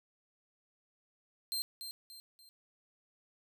sawtooth tone with echo, 4159 Hz, C8, 11 cents flat, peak -31 dBFS, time 1.52-1.62 s, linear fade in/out 0 ms, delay 290 ms, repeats 3, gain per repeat -8 dB, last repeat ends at 2.49 s, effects none

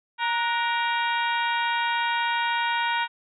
harmonic tone with a mistuned harmonic, 468.2 Hz, A#4, 8 cents sharp, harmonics 2 / 3 / 4 / 5 / 6 / 7 / 8, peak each -25 / -29 / -31 / -33 / -35 / -36 / -37 dBFS, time 0.18-3.08 s, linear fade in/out 50 ms, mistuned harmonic 3, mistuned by +75 cents, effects none

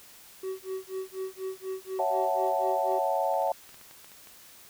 triangle tone with tremolo, 378.7 Hz, F#4, 40 cents sharp, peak -28 dBFS, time 0.43-2.99 s, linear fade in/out 5 ms, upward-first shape sine, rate 4.1 Hz, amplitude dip 100%
sine chord, F# minor seventh, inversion second, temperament equal, 554.4 / 659.3 / 740 / 880 Hz, C#5 / E5 / F#5 / A5, 0 / 0 / 0 / 0 cents, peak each -30 dBFS, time 1.99-3.52 s, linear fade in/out 2 ms
clicks, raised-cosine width 0.3 ms, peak -35 dBFS, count 11, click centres 2.921 / 3.338 / 3.422 / 3.474 / 3.692 / 3.744 / 3.813 / 3.911 / 4.045 / 4.118 / 4.272 s
effects white hiss -52 dBFS RMS until 4.69 s

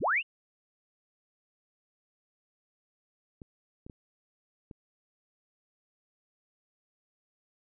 sine linear sweep, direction up, 35.06 to 2960 Hz, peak -24 dBFS, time 0-0.23 s, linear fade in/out 50 ms
clicks, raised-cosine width 3 ms, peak -32 dBFS, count 4, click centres 3.418 / 3.865 / 3.898 / 4.712 s
effects none

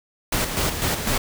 pink noise with tremolo, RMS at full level -22 dBFS, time 0.32-1.18 s, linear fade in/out 5 ms, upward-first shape square, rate 4 Hz, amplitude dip 50%, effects none

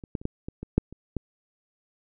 clicks, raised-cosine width 3 ms, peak -27 / -16 / -29 / -14 / -21 / -22 / -6 / -29 / -15 dBFS, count 9, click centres 0.038 / 0.152 / 0.215 / 0.254 / 0.485 / 0.63 / 0.78 / 0.926 / 1.167 s, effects none

